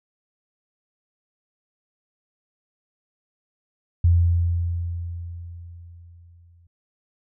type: tone with exponential decay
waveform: sine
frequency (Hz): 85.8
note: F2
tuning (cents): -30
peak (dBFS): -12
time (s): 4.04-6.67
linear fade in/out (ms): 5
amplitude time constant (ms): 570
effects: none